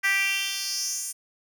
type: tone with high-pass filter sweep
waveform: 10% pulse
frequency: 392 Hz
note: G4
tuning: in tune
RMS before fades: -27 dBFS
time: 0.03-1.13 s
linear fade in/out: 20 ms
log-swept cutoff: 1800 to 8400 Hz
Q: 3.6
effects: none